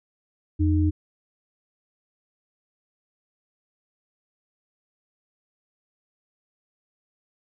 sine tone pair together, 86.01 / 306.5 Hz, F2 / D#4, -26 / -26 cents, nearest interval octave + minor seventh, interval 2200 cents, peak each -19 / -23 dBFS, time 0.59-0.91 s, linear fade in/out 20 ms, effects none

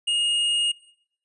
sine tone with hard clipping, 2855 Hz, F7, 37 cents sharp, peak -22 dBFS, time 0.07-0.72 s, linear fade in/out 10 ms, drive 10 dB, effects noise-tail reverb RT60 0.7 s tail -21 dB re dry + resampled to 24000 Hz

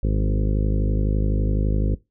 harmonic tone with a mistuned harmonic, 51.91 Hz, G#1, in tune, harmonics 1 / 2 / 3 / 4 / 5 / 6 / 7 / 8 / 9 / 10, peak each -19 / -25 / -29 / -31 / -33 / -35 / -36 / -37 / -38 / -39 dBFS, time 0.03-1.95 s, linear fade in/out 5 ms, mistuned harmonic 4, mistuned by -15 cents, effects noise-tail reverb RT60 0.2 s tail -20 dB re dry

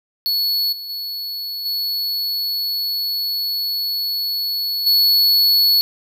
square tone with level steps, 4400 Hz, C#8, 14 cents flat, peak -17 / -29 / -25 / -20 / -12 dBFS, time 0.26-5.81 s, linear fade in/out 0 ms, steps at 0.72 / 0.89 / 1.65 / 4.86 s, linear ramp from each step 10 ms, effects none

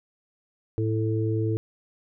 harmonic tone, 110 Hz, A2, in tune, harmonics 1 / 3 / 4, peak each -24 / -29 / -30 dBFS, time 0.78-1.57 s, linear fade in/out 0 ms, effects none

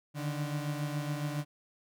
35% pulse beating tone pair, 145.9 / 153.1 Hz, D3 / D#3, -11 / -28 cents, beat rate 7.2 Hz, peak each -32 / -37 dBFS, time 0.14-1.45 s, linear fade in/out 50 ms, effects none

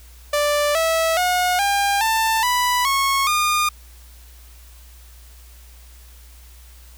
sawtooth tone with pitch steps, 587.3 / 651.7 / 723.1 / 802.3 / 890.2 / 987.7 / 1095.9 / 1216 Hz, D5 / E5 / F#5 / G5 / A5 / B5 / C#6 / D#6, 0 / -20 / -40 / +40 / +20 / 0 / -20 / -40 cents, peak -13 dBFS, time 0.33-3.69 s, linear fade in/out 5 ms, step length 420 ms, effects added 60 Hz sine -42 dBFS peak until 6.97 s + white hiss -50 dBFS RMS until 6.97 s

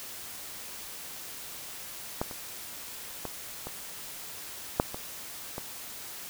clicks, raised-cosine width 1 ms, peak -14 / -27 / -20 / -23 / -7 / -22 / -21 dBFS, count 7, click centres 2.215 / 2.312 / 3.253 / 3.67 / 4.799 / 4.945 / 5.581 s, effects white hiss -42 dBFS RMS until 6.29 s

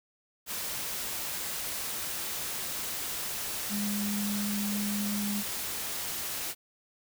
sine tone in noise, 205.1 Hz, G#3, 21 cents flat, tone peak -30 dBFS, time 3.69-5.44 s, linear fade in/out 50 ms, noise white, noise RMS -35 dBFS, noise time 0.46-6.55 s, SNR +2 dB, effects none

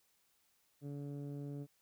15% pulse tone with low-pass filter, 143 Hz, D3, 46 cents flat, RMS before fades -44 dBFS, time 0.81-1.67 s, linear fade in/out 50 ms, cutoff 320 Hz, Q 0.6, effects white hiss -75 dBFS RMS until 1.81 s

